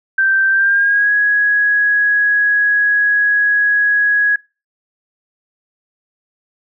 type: tone with pitch glide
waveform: sine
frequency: 1564 to 1666.6 Hz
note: G6 to G#6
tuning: -4 to +6 cents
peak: -10 dBFS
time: 0.18-4.36 s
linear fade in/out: 5 ms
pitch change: +110 cents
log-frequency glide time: 0.5-1.12 s
effects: noise-tail reverb RT60 0.3 s tail -23 dB re dry